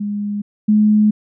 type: tone pair in turn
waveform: sine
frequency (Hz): 205.6 / 212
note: G#3 / G#3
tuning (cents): -17 / +36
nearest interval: minor second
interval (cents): 53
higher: second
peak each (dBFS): -19 / -9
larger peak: second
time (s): 0-0.42 / 0.68-1.11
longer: second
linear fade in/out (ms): 10
effects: none